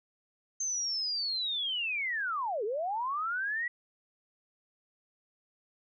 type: linear two-way sweep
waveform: sine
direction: down then up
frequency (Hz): 6340 to 392 to 1957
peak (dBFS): -30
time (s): 0.6-3.68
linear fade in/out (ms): 5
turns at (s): 2.64
effects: none